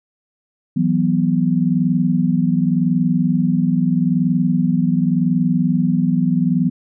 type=chord; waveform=sine; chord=E suspended second; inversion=none; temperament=equal with one note detuned; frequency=164.81 / 185.64 / 246.9 Hz; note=E3 / F#3 / B3; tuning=0 / +6 / 0 cents; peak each=-18 dBFS; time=0.76-6.7 s; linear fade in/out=10 ms; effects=none